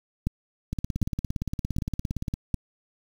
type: two click trains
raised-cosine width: 5 ms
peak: -16 / -12 dBFS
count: 29 / 4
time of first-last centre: 0.73-2.339 / 0.27-2.543 s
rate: 17.4 / 1.32 Hz
effects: 7-bit